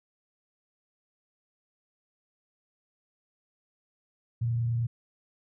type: tone with frequency modulation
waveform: sine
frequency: 117.2 Hz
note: A#2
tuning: 10 cents sharp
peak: -25 dBFS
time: 4.41-4.87 s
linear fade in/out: 10 ms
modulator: 29.1 Hz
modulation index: 0.23
effects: none